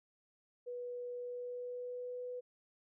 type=tone with pitch glide; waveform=sine; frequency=489.2 to 495.7 Hz; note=B4 to B4; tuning=-16 to +6 cents; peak=-40 dBFS; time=0.66-2.41 s; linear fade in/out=20 ms; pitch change=+22 cents; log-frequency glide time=1.14-2.23 s; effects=none